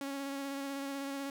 sawtooth tone with vibrato, 276.6 Hz, C#4, 4 cents flat, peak -33 dBFS, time 0.01-1.3 s, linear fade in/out 2 ms, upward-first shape square, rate 16 Hz, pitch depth 15 cents each way, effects none

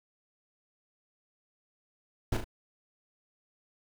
brown noise with echo, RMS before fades -27 dBFS, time 2.32-2.37 s, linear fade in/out 5 ms, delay 37 ms, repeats 2, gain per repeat -6 dB, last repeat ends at 2.444 s, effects none

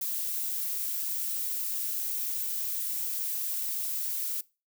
violet noise, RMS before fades -32 dBFS, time 0.01-4.41 s, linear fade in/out 5 ms, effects noise-tail reverb RT60 0.3 s tail -22 dB re dry

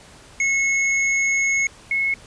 square / sine tone pair in turn, 2183 / 2183 Hz, C#7 / C#7, -27 / -27 cents, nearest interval unison, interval 0 cents, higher neither, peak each -18 dBFS, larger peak neither, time 0.4-1.67 / 1.91-2.14 s, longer first, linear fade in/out 2 ms, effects pink hiss -46 dBFS RMS until 2.26 s + resampled to 22050 Hz

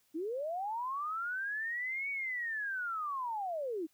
sine linear two-way sweep, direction up then down, 296.1 to 2258 to 296.1 Hz, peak -34 dBFS, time 0.14-3.87 s, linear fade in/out 20 ms, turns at 2.1 s, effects white hiss -72 dBFS RMS until 3.93 s

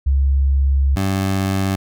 sine / 20% pulse tone pair in turn, 68.4 / 96.29 Hz, C#2 / G2, -23 / -30 cents, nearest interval tritone, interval 593 cents, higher second, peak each -12 dBFS, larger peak neither, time 0.06-0.96 / 0.96-1.76 s, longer first, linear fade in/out 10 ms, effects none

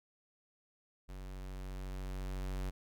square tone with level ramp, 47 Hz, F#1, 28 cents sharp, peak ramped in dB -45 to -36 dBFS, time 1.08-2.71 s, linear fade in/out 20 ms, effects none

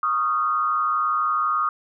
sine tone with frequency modulation, 1236 Hz, D#6, 12 cents flat, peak -19 dBFS, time 0.03-1.69 s, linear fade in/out 2 ms, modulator 126 Hz, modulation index 0.77, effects none

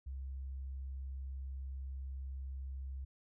sine tone, 66.7 Hz, C2, 34 cents sharp, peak -40 dBFS, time 0.06-3.05 s, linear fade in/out 10 ms, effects none

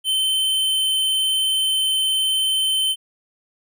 square tone with vibrato, 3081 Hz, G7, 31 cents flat, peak -18 dBFS, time 0.04-2.96 s, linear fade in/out 50 ms, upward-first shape sine, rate 19 Hz, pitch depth 9 cents each way, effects none

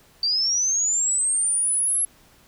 sine linear sweep, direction up, 4600 to 11175 Hz, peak -19 dBFS, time 0.23-2.05 s, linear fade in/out 2 ms, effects pink hiss -55 dBFS RMS until 2.47 s

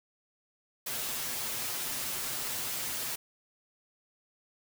white noise with comb filter, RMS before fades -35 dBFS, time 0.86-3.16 s, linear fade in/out 10 ms, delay 7.9 ms, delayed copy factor +0.7, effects none

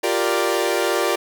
sawtooth chord, G minor seventh, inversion third, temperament equal, 349.2 / 392 / 466.2 / 587.3 Hz, F4 / G4 / Bb4 / D5, 0 / 0 / 0 / 0 cents, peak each -20 / -20 / -20 / -20 dBFS, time 0.03-1.16 s, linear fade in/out 10 ms, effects none

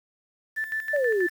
sine tone with tremolo, 1760 Hz, A6, in tune, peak -25 dBFS, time 0.56-1.3 s, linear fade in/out 20 ms, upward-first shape square, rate 6.2 Hz, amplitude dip 65%
sine exponential sweep, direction down, 610 to 337.3 Hz, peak -21 dBFS, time 0.93-1.27 s, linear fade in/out 10 ms
effects 8-bit

